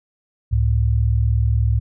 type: tone pair together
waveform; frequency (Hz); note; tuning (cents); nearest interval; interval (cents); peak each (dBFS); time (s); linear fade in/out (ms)
sine; 68.2 / 108.26; C#2 / A2; -28 / -28; minor sixth; 800; -17; 0.51-1.8; 20
effects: none